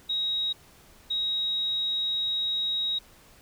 sine tone pair in turn, 3800 / 3800 Hz, A#7 / A#7, +33 / +33 cents, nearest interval unison, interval 0 cents, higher neither, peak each -25 dBFS, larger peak neither, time 0.09-0.53 / 1.1-2.99 s, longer second, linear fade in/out 10 ms, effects pink hiss -55 dBFS RMS until 3.41 s

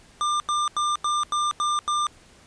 square tone bursts, 1196 Hz, D6, 31 cents sharp, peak -22 dBFS, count 7, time 0.21-2.068 s, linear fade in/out 0 ms, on 190 ms, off 88 ms, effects pink hiss -53 dBFS RMS until 2.46 s + resampled to 22050 Hz

